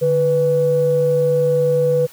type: tone pair together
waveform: sine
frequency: 147.77 / 493.9 Hz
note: D3 / B4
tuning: +11 / 0 cents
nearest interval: octave + major sixth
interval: 2089 cents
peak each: -20 / -13 dBFS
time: 0.01-2.07 s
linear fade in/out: 20 ms
effects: tanh soft clip ceiling -6 dBFS + white hiss -44 dBFS RMS until 2.12 s